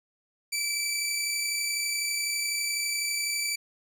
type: tone pair together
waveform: 15% pulse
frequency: 2317 / 2349 Hz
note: D7 / D7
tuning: -24 / 0 cents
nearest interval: unison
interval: 24 cents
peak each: -21 / -30 dBFS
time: 0.52-3.56 s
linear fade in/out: 10 ms
effects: none